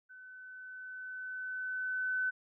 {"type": "tone with level ramp", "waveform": "sine", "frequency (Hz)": 1512, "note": "F#6", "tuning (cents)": 37, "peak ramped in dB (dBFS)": [-50, -29], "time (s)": [0.09, 2.31], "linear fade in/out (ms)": 20, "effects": []}